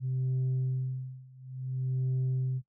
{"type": "tone with tremolo", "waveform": "sine", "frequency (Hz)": 129.5, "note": "C3", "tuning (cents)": -17, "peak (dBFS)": -24, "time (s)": [0, 2.62], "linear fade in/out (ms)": 50, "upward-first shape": "sine", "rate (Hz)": 0.57, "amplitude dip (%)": 95, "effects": ["noise-tail reverb RT60 0.1 s tail -17 dB re dry", "tanh soft clip ceiling -25 dBFS"]}